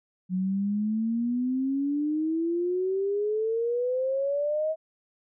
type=exponential sweep; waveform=sine; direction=up; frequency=181.5 to 640 Hz; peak=-24 dBFS; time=0.29-4.76 s; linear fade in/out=50 ms; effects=none